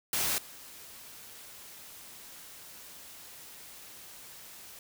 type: noise with level steps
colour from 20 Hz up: white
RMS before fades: -30 / -49 dBFS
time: 0.13-4.79 s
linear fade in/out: 2 ms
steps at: 0.38 s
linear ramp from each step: 2 ms
effects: none